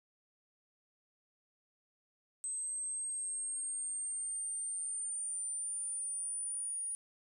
sine exponential sweep, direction up, 8220 to 9600 Hz, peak -36 dBFS, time 2.44-6.95 s, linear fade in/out 0 ms, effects none

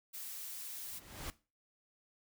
blue noise, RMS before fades -45 dBFS, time 0.13-1 s, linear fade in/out 20 ms
pink noise with exponential growth, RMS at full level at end -41 dBFS, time 0.65-1.3 s, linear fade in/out 0 ms, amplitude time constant 140 ms
effects noise-tail reverb RT60 0.3 s tail -18 dB re dry

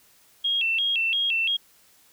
sine tone with vibrato, 2960 Hz, F#7, in tune, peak -21 dBFS, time 0.44-1.57 s, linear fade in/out 10 ms, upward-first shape square, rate 2.9 Hz, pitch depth 170 cents each way, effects white hiss -58 dBFS RMS until 2.12 s

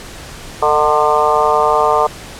harmonic tone with a mistuned harmonic, 149.8 Hz, D3, 35 cents sharp, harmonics 3 / 4 / 5 / 6 / 7 / 8, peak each -17 / -17 / -17 / -17 / -17 / -17 dBFS, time 0.62-2.07 s, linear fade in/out 5 ms, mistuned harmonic 4, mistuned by +31 cents, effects pink hiss -32 dBFS RMS until 2.39 s + low-pass 10000 Hz 12 dB/octave

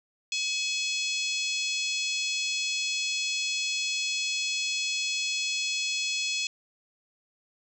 harmonic tone with a mistuned harmonic, 850 Hz, G#5, 40 cents sharp, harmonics 3 / 4 / 5 / 6 / 7 / 8 / 9, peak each -31 / -33 / -35 / -37 / -38 / -39 / -40 dBFS, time 0.32-6.47 s, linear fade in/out 2 ms, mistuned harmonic 4, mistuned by -17 cents, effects 10-bit

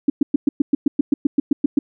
sine tone bursts, 284.5 Hz, C#4, 45 cents sharp, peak -10 dBFS, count 14, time 0.08-1.79 s, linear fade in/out 5 ms, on 20 ms, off 110 ms, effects none

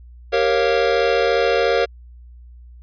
square chord, G half-diminished seventh, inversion none, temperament equal with one note detuned, 392 / 466.2 / 549.3 / 698.5 Hz, G4 / Bb4 / Db5 / F5, 0 / 0 / -16 / 0 cents, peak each -24 / -19 / -21 / -24 dBFS, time 0.32-1.86 s, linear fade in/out 20 ms, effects added 60 Hz sine -39 dBFS peak until 2.82 s + resampled to 11025 Hz

